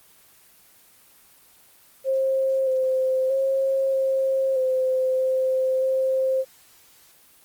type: tone with pitch steps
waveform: sine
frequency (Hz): 532 / 521 / 537 / 533 / 518 / 521 / 526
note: C5 / C5 / C5 / C5 / C5 / C5 / C5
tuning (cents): +29 / -7 / +45 / +32 / -17 / -7 / +9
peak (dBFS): -19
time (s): 2.04-6.45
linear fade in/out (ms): 50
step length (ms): 630
effects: white hiss -54 dBFS RMS until 7.44 s + Opus 24 kbps